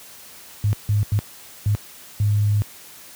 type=tone bursts at uneven times; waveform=sine; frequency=103.83 Hz; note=G#2; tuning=in tune; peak=-15 dBFS; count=5; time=0.64-0.73 / 0.89-1.03 / 1.12-1.19 / 1.66-1.75 / 2.2-2.62 s; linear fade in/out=0 ms; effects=white hiss -43 dBFS RMS until 3.15 s + high-pass 60 Hz 12 dB/octave